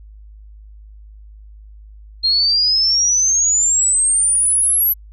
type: exponential sweep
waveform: sine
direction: up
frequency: 4188 to 11870 Hz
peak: -12 dBFS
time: 2.23-4.94 s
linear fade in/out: 20 ms
effects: added 52 Hz sine -37 dBFS peak until 5.12 s